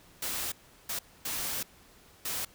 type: noise bursts at uneven times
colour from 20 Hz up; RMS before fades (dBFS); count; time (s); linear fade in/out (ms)
white; -34; 4; 0.22-0.52 / 0.89-0.99 / 1.25-1.63 / 2.25-2.45; 5
effects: pink hiss -58 dBFS RMS until 2.54 s